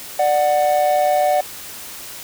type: tone pair together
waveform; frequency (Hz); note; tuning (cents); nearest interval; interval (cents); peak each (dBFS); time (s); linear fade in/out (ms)
triangle; 591.4 / 740; D5 / F#5; +12 / 0; major third; 388; -15 / -14; 0.19-1.41; 5
effects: white hiss -34 dBFS RMS until 2.23 s